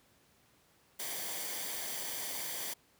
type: noise with comb filter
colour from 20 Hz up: white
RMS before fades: -39 dBFS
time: 0.99-2.74 s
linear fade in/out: 10 ms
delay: 0.75 ms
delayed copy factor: -0.55
effects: pink hiss -67 dBFS RMS until 2.99 s + high-pass 80 Hz 12 dB/octave